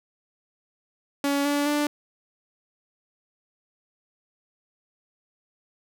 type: tone with pitch steps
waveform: sawtooth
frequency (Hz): 282.1 / 288 / 294.1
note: C#4 / D4 / D4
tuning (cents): +30 / -34 / +3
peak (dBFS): -18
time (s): 1.24-1.87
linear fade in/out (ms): 2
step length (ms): 210
effects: none